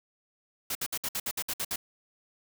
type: noise bursts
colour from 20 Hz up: white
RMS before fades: -32 dBFS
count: 10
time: 0.7-1.76 s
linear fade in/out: 5 ms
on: 52 ms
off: 60 ms
effects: none